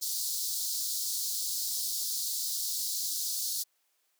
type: high-pass noise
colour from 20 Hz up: pink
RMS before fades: -33 dBFS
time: 0.01-3.64 s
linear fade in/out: 20 ms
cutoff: 4100 Hz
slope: 48 dB/octave
effects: white hiss -74 dBFS RMS until 4.19 s + high-pass 400 Hz 12 dB/octave